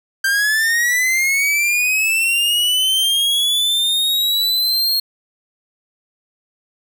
45% pulse linear sweep, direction up, 1568 to 4275 Hz, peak -14 dBFS, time 0.24-5 s, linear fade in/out 5 ms, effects none

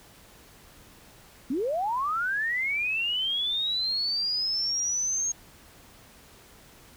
sine linear sweep, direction up, 234.2 to 6540 Hz, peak -25 dBFS, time 1.5-5.32 s, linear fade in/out 5 ms, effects pink hiss -53 dBFS RMS until 6.96 s

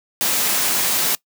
white noise, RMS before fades -19 dBFS, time 0.21-1.15 s, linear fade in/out 0 ms, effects noise-tail reverb RT60 0.1 s tail -22 dB re dry + high-pass 150 Hz 12 dB/octave

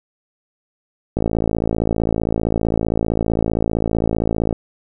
click train, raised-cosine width 2 ms, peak -5 dBFS, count 187, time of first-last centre 1.17-4.527 s, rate 55.4 Hz, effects none

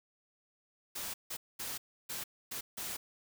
white noise bursts at uneven times, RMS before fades -40 dBFS, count 6, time 0.95-1.14 / 1.3-1.37 / 1.59-1.78 / 2.09-2.24 / 2.51-2.61 / 2.77-2.97 s, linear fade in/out 10 ms, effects none

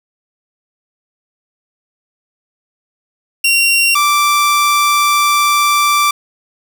sawtooth tone pair in turn, 2752 / 1171.9 Hz, F7 / D6, -26 / -4 cents, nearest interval octave + minor third, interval 1478 cents, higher first, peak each -6 dBFS, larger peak neither, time 3.44-3.95 / 3.95-6.11 s, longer second, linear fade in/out 5 ms, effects 7-bit

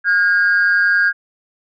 sine tone pair together, 1433 / 1622.5 Hz, F6 / G#6, +44 / -41 cents, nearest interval major second, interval 215 cents, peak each -16 / -11 dBFS, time 0.04-1.13 s, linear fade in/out 50 ms, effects tanh soft clip ceiling -7 dBFS

